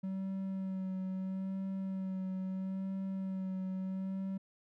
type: tone with vibrato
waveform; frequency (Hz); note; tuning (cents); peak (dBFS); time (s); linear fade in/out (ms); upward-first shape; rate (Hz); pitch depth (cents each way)
triangle; 190; F#3; +46; -33; 0.03-4.38; 10; sine; 0.76; 21
effects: none